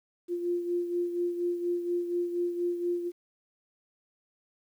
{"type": "beating tone pair", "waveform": "sine", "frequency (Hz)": [349.2, 353.4], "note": ["F4", "F4"], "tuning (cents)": [0, 21], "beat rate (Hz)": 4.2, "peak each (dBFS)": [-28, -36], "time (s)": [0.28, 3.12], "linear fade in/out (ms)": 50, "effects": ["10-bit"]}